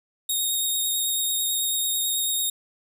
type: tone with vibrato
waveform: 10% pulse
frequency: 3729 Hz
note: A#7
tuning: in tune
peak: -16 dBFS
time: 0.29-2.5 s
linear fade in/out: 5 ms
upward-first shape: triangle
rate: 9.1 Hz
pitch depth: 21 cents each way
effects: none